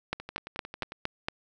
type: two click trains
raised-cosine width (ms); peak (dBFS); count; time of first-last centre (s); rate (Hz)
0.3; -23 / -13; 9 / 6; 0.2-0.921 / 0.13-1.285; 11.1 / 4.33
effects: none